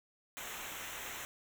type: noise with comb filter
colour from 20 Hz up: pink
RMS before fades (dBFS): -44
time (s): 0.37-1.25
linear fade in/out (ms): 0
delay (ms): 0.21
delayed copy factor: -0.8
effects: none